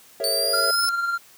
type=chord; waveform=triangle; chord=A# half-diminished seventh; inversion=third; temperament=equal with one note detuned; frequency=410.1 / 466.2 / 554.4 / 659.3 Hz; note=G#4 / A#4 / C#5 / E5; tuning=-22 / 0 / 0 / 0 cents; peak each=-32 / -29 / -27 / -27 dBFS; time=0.2-0.71 s; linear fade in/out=2 ms
type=linear sweep; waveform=sawtooth; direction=up; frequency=4531 to 5274 Hz; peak=-19 dBFS; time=0.24-0.89 s; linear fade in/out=0 ms
type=tone with tremolo; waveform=triangle; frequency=1386 Hz; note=F6; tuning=14 cents flat; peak=-18 dBFS; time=0.53-1.18 s; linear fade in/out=10 ms; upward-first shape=sine; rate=20 Hz; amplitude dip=45%
effects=white hiss -51 dBFS RMS until 1.37 s + high-pass 100 Hz 12 dB/octave